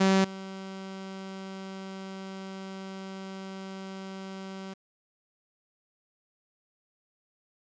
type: tone with level steps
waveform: sawtooth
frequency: 191.8 Hz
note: G3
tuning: 37 cents flat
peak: -16 / -34 dBFS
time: 0-4.74 s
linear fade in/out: 10 ms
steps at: 0.24 s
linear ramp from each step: 5 ms
effects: resampled to 16000 Hz + 9-bit